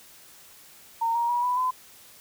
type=tone with pitch steps; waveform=sine; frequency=917 / 940.6 / 964.8 / 989.7 / 1015.1 Hz; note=A#5 / A#5 / B5 / B5 / B5; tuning=-29 / +15 / -41 / +3 / +47 cents; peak=-22 dBFS; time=1.01-1.71 s; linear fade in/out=10 ms; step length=140 ms; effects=white hiss -51 dBFS RMS until 2.2 s